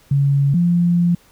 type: tone pair in turn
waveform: sine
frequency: 140 / 173.55 Hz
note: C#3 / F3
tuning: +18 / -11 cents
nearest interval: major third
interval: 371 cents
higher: second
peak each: -12 / -12 dBFS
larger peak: neither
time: 0.11-0.54 / 0.54-1.15 s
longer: second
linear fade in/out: 5 ms
effects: pink hiss -52 dBFS RMS until 1.31 s